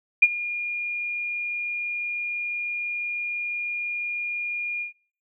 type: tone with ADSR envelope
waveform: sine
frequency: 2422 Hz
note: D#7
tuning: 47 cents flat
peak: -8 dBFS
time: 0.22-4.93 s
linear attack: 9 ms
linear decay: 39 ms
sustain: -18 dB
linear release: 120 ms
effects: noise-tail reverb RT60 0.4 s tail -18 dB re dry